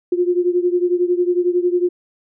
sine beating tone pair, 352.1 / 363.1 Hz, F4 / F#4, +14 / -33 cents, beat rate 11 Hz, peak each -16 / -19 dBFS, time 0.12-1.89 s, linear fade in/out 5 ms, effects none

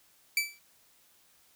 sawtooth tone with exponential decay, 2317 Hz, D7, 24 cents flat, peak -19 dBFS, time 0.37-0.59 s, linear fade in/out 2 ms, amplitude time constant 47 ms, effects white hiss -64 dBFS RMS until 1.55 s

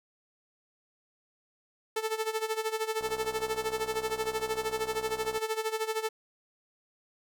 sawtooth tone with tremolo, 440 Hz, A4, in tune, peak -23 dBFS, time 1.96-6.09 s, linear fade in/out 5 ms, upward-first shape sine, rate 13 Hz, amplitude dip 80%
click train, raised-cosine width 1 ms, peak -30 dBFS, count 151, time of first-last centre 3.01-5.376 s, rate 63.4 Hz
effects none

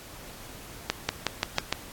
accelerating click train, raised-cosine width 0.2 ms, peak -6 dBFS, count 6, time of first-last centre 0.9-1.726 s, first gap 190 ms, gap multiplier 0.93, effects pink hiss -45 dBFS RMS until 1.92 s + AAC 64 kbps

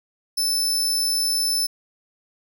sawtooth tone, 5274 Hz, E8, in tune, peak -17 dBFS, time 0.37-1.67 s, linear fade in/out 10 ms, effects none

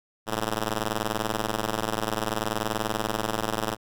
5% pulse ring-modulated tone, 109.3 Hz, A2, 11 cents flat, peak -12 dBFS, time 0.26-3.77 s, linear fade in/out 50 ms, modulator 99 Hz, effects none

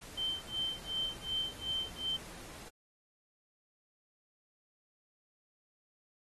pink noise, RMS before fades -50 dBFS, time 0.01-2.69 s, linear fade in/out 10 ms
sine tone with tremolo, 3109 Hz, G7, 15 cents flat, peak -31 dBFS, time 0.17-2.17 s, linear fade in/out 10 ms, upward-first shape sine, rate 2.7 Hz, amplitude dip 100%
effects AAC 32 kbps

